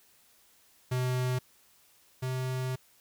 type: tone pair in turn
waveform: square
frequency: 126.8 / 128.94 Hz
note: B2 / C3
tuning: +46 / -25 cents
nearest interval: unison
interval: 29 cents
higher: second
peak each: -28 / -31 dBFS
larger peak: first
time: 0.91-1.39 / 2.22-2.76 s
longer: second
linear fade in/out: 10 ms
effects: white hiss -63 dBFS RMS until 3 s